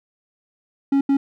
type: tone bursts at uneven times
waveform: triangle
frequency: 276.3 Hz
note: C#4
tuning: 6 cents flat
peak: -12 dBFS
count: 2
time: 0.92-1.01 / 1.09-1.17 s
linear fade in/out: 5 ms
effects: none